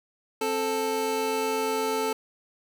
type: tone pair together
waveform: 25% pulse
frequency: 264.1 / 440 Hz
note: C4 / A4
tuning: +16 / 0 cents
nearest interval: major sixth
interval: 884 cents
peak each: -29 / -22 dBFS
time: 0.41-2.13 s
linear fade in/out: 5 ms
effects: none